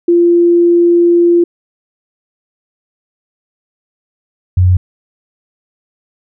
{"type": "tone pair in turn", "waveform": "sine", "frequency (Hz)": [344.9, 91.1], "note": ["F4", "F#2"], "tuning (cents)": [-22, -26], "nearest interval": "octave + major seventh", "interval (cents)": 2304, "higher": "first", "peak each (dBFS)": -5, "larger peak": "neither", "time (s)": [[0.08, 1.44], [4.57, 4.77]], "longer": "first", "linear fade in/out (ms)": 5, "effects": []}